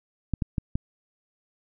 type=clicks; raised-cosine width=5 ms; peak=-13 dBFS; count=4; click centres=0.337 / 0.422 / 0.582 / 0.755 s; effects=none